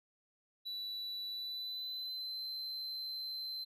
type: tone with pitch glide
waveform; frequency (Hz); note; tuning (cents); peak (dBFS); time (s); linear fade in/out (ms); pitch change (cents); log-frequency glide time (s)
triangle; 3951 to 4086; B7 to C8; 0 to -42; -38; 0.65-3.65; 20; +58; 1.28-2.44
effects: none